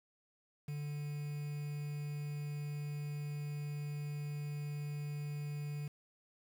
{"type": "tone with quantisation", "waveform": "triangle", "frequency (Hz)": 146.83, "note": "D3", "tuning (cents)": 0, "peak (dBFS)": -36, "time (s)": [0.68, 5.88], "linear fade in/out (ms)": 5, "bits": 9, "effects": []}